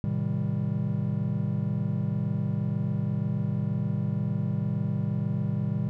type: chord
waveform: triangle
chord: A half-diminished seventh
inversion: none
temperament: just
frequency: 110 / 132 / 158.4 / 198 Hz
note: A2 / C3 / Eb3 / G3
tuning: 0 / +16 / +31 / +18 cents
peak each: -29 dBFS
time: 0.04-5.89 s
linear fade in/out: 0 ms
effects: none